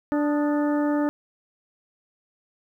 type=harmonic tone with a mistuned harmonic; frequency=293.7 Hz; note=D4; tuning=in tune; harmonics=1 / 2 / 3 / 4 / 5 / 6; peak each=-21 / -28 / -33 / -36 / -40 / -40 dBFS; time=0.12-1.09 s; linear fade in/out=0 ms; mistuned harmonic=4; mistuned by=+88 cents; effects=10-bit